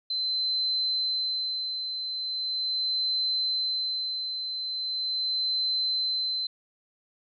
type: tone with tremolo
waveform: sine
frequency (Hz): 4070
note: C8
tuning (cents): -49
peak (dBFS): -24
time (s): 0.1-6.47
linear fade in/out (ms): 5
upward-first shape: sine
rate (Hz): 0.4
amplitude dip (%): 50
effects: none